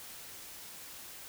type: silence
effects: white hiss -48 dBFS RMS until 1.28 s